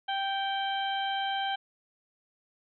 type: harmonic tone with a mistuned harmonic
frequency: 784 Hz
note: G5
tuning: in tune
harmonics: 1 / 2 / 3 / 4 / 5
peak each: -30 / -36 / -44 / -35 / -48 dBFS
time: 0.08-1.56 s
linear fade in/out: 10 ms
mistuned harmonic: 3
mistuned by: -21 cents
effects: none